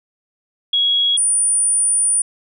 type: tone pair in turn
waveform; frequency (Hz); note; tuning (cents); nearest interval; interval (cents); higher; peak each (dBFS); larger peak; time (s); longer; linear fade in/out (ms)
sine; 3322 / 9396; G#7 / D9; 0 / 0; octave + tritone; 1800; second; -13; neither; 0.73-1.17 / 1.17-2.22; second; 5
effects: none